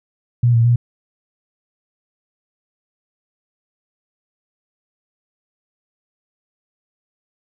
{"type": "tone with pitch steps", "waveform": "sine", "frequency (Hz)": [120.4, 115.9, 120], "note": ["B2", "A#2", "B2"], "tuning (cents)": [-44, -10, -49], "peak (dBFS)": -10, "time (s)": [0.43, 0.76], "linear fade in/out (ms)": 5, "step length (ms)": 110, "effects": []}